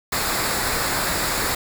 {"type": "noise with comb filter", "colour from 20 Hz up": "pink", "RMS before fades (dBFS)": -23, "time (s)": [0.12, 1.55], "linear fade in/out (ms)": 5, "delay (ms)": 0.33, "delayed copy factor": -0.55, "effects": []}